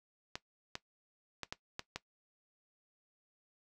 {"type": "clicks", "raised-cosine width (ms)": 0.2, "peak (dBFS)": -21, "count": 6, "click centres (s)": [0.355, 0.754, 1.433, 1.525, 1.794, 1.96], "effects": ["noise-tail reverb RT60 0.1 s tail -17 dB re dry"]}